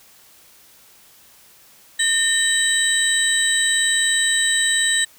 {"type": "tone cluster", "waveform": "sine", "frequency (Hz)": [1821, 3076, 3878, 8040], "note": ["A#6", "G7", "B7", "B8"], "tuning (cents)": [-41, -33, -32, 30], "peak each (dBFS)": [-19, -27, -21, -19], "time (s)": [1.99, 5.05], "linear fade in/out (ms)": 10, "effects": ["tanh soft clip ceiling -9 dBFS", "white hiss -50 dBFS RMS until 5.18 s"]}